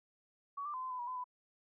sine tone with pitch steps, 1128 / 1183 / 1023 / 1030 / 1007 / 963 / 1015 / 997 Hz, C#6 / D6 / C6 / C6 / B5 / B5 / B5 / B5, +30 / +12 / -39 / -28 / +33 / -44 / +47 / +16 cents, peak -38 dBFS, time 0.57-1.242 s, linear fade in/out 10 ms, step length 84 ms, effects none

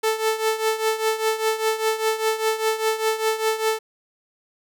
sawtooth tone with tremolo, 440 Hz, A4, in tune, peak -13 dBFS, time 0.03-3.79 s, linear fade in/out 10 ms, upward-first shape triangle, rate 5 Hz, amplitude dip 80%, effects none

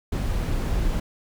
brown noise, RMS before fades -24 dBFS, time 0.12-1 s, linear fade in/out 5 ms, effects none

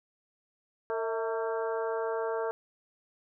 harmonic tone with a mistuned harmonic, 226.6 Hz, A#3, 49 cents flat, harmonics 2 / 3 / 4 / 5 / 6 / 7, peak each -31 / -36 / -38 / -42 / -42 / -44 dBFS, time 0.9-2.51 s, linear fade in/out 0 ms, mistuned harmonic 3, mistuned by -69 cents, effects none

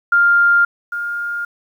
sine tone pair in turn, 1400 / 1411.4 Hz, F6 / F6, +4 / +18 cents, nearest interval unison, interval 14 cents, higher second, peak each -9 / -20 dBFS, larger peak first, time 0.12-0.65 / 0.92-1.45 s, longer neither, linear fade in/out 5 ms, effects 8-bit

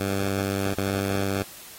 10% pulse tone with dropouts, 98 Hz, G2, in tune, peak -16 dBFS, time 0-1.43 s, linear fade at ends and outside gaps 5 ms, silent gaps 0.738-0.776 s, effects white hiss -44 dBFS RMS until 1.78 s + AAC 48 kbps

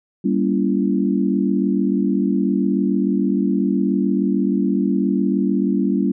sine chord, G diminished seventh, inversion none, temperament just, 196 / 235.2 / 282.2 / 338.7 Hz, G3 / Bb3 / Db4 / Fb4, 0 / +16 / +31 / +47 cents, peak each -19 / -22 / -21 / -24 dBFS, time 0.24-6.12 s, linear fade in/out 10 ms, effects none

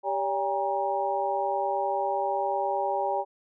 sine tone cluster, 393.8 / 573 / 803 / 944 Hz, G4 / D5 / G5 / A#5, +8 / -43 / +41 / +22 cents, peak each -33 / -30 / -28 / -32 dBFS, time 0.03-3.25 s, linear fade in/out 50 ms, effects none

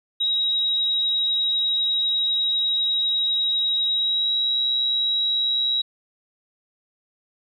sine tone with pitch glide, 3822 to 3857 Hz, A#7 to B7, +43 to -42 cents, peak -19 dBFS, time 0.2-5.82 s, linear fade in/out 10 ms, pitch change +15 cents, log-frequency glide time 3.89-4.33 s, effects 10-bit

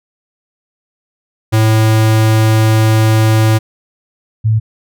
square / sine tone pair in turn, 110 / 110 Hz, A2 / A2, 0 / 0 cents, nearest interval unison, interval 0 cents, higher neither, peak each -8 dBFS, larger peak neither, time 1.52-3.59 / 4.44-4.6 s, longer first, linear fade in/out 20 ms, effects none

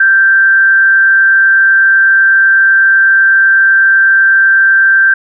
sine tone with frequency modulation, 1568 Hz, G6, in tune, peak -4 dBFS, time 0-5.14 s, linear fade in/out 5 ms, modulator 180 Hz, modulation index 0.23, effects none

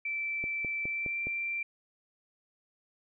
sine tone with pitch glide, 2329 to 2356 Hz, D7 to D7, -15 to +5 cents, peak -31 dBFS, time 0.05-1.63 s, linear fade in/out 5 ms, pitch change +20 cents, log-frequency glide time 0.87-1.2 s
click train, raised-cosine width 2 ms, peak -27 dBFS, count 5, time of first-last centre 0.44-1.27 s, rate 4.82 Hz
effects none

